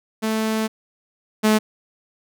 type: tone pair in turn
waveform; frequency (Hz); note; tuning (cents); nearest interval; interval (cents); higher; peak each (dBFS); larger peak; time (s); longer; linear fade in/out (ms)
sawtooth; 219.6 / 215.5; A3 / A3; -3 / -36; unison; 33; first; -16 / -10; second; 0.22-0.68 / 1.43-1.59; first; 20
effects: none